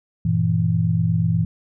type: chord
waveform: sine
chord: E diminished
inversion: first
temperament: equal with one note detuned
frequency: 96.59 / 116.54 / 164.81 Hz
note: G2 / Bb2 / E3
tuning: -25 / 0 / 0 cents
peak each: -23 / -21 / -19 dBFS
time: 0.25-1.45 s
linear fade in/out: 5 ms
effects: none